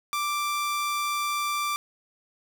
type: tone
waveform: sawtooth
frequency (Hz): 1176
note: D6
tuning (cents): +2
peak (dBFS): -22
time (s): 0.13-1.76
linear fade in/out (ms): 0
effects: none